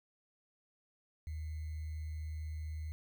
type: tone with sample-and-hold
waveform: sine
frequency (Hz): 77.78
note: D#2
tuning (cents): 0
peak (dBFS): -38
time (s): 1.27-2.92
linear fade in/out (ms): 0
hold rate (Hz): 2100
effects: none